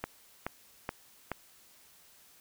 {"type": "click train", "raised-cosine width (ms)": 0.5, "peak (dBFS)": -18, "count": 4, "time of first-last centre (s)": [0.04, 1.317], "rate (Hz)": 2.35, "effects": ["white hiss -60 dBFS RMS until 2.4 s"]}